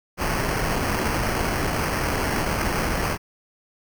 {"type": "noise with sample-and-hold", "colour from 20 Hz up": "pink", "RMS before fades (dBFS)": -24, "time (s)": [0.17, 3.18], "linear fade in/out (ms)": 50, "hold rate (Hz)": 3675, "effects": []}